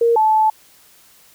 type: tone pair in turn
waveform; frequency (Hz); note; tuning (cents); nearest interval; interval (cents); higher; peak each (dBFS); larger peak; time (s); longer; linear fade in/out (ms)
sine; 466.2 / 869.7; A#4 / A5; 0 / -20; major seventh; 1080; second; -11; neither; 0.01-0.16 / 0.16-0.5; second; 5
effects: white hiss -50 dBFS RMS until 1.34 s

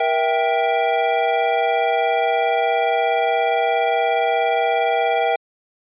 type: chord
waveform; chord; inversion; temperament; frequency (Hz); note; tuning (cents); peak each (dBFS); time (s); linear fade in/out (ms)
square; E diminished; second; equal with one note detuned; 473.8 / 659.3 / 784; Bb4 / E5 / G5; +28 / 0 / 0; -23 / -22 / -20; 0-5.36; 5
effects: resampled to 8000 Hz

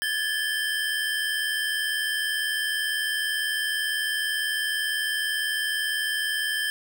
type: tone cluster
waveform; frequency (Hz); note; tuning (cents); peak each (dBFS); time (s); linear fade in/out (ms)
square; 1668 / 1748 / 3126; G#6 / A6 / G7; +7 / -12 / -6; -30; 0.02-6.7; 0
effects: none

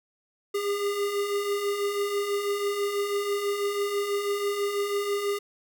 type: beating tone pair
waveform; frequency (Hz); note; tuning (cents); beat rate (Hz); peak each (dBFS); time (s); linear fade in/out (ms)
square; 400.2 / 406.3; G4 / G#4; +36 / -38; 6.1; -35 / -27; 0.54-5.39; 10
effects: none

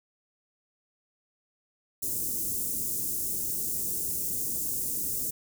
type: band-stop noise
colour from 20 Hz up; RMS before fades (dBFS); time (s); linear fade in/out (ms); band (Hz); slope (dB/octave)
white; -31; 2.02-5.31; 10; 410 to 7000; 24
effects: none

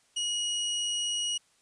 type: tone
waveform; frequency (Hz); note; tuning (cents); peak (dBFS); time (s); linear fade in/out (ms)
sawtooth; 2899; F#7; -36; -25; 0.16-1.38; 10
effects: white hiss -66 dBFS RMS until 1.61 s + resampled to 22050 Hz

